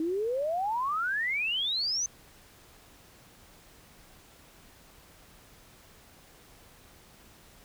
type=exponential sweep; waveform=sine; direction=up; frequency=311.1 to 6272 Hz; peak=-27 dBFS; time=0-2.06 s; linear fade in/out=2 ms; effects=pink hiss -56 dBFS RMS until 7.64 s